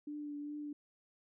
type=tone with vibrato; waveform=sine; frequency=293.7 Hz; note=D4; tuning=in tune; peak=-40 dBFS; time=0.07-0.73 s; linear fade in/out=5 ms; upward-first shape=triangle; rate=2.5 Hz; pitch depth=23 cents each way; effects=none